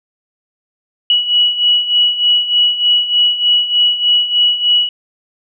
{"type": "beating tone pair", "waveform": "sine", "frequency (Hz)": [2927, 2930.3], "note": ["F#7", "F#7"], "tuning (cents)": [-19, -17], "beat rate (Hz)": 3.3, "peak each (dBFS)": [-16, -11], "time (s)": [1.1, 4.89], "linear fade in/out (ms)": 2, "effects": []}